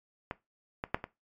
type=clicks; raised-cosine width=0.5 ms; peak=-19 / -18 / -11 / -22 dBFS; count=4; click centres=0.311 / 0.839 / 0.945 / 1.041 s; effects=noise-tail reverb RT60 0.2 s tail -17 dB re dry + MP3 96 kbps